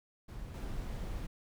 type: noise with level steps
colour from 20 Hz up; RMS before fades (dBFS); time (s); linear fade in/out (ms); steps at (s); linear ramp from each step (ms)
brown; -44 / -39; 0.28-1.27; 10; 0.54; 2
effects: none